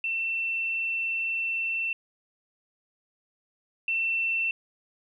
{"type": "tone pair in turn", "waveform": "sine", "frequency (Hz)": [2689, 2689], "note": ["E7", "E7"], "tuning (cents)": [34, 34], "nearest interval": "unison", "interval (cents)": 0, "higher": "neither", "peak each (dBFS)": [-26, -24], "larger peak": "second", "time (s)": [[0.04, 1.93], [3.88, 4.51]], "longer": "first", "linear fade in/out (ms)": 2, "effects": ["11-bit"]}